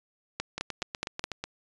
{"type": "two click trains", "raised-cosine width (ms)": 0.2, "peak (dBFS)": [-16, -13], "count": [8, 5], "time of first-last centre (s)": [[0.58, 1.44], [0.4, 1.24]], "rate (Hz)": [8.14, 4.76], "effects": ["resampled to 22050 Hz"]}